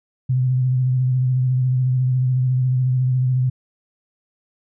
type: tone with vibrato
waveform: sine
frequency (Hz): 127.9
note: C3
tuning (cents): -39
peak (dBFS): -15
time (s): 0.29-3.5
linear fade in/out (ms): 10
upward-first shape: sine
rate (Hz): 14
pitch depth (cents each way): 32
effects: none